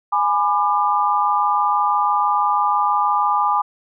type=chord; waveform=sine; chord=G# diminished; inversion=none; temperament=just; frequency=830.6 / 996.7 / 1196.1 Hz; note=G#5 / B5 / D6; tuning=0 / +16 / +31 cents; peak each=-19 / -20 / -19 dBFS; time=0.12-3.62 s; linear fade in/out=10 ms; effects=none